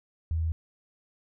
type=tone; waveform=sine; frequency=81 Hz; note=E2; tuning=30 cents flat; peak=-25 dBFS; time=0.31-0.52 s; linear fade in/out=0 ms; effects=none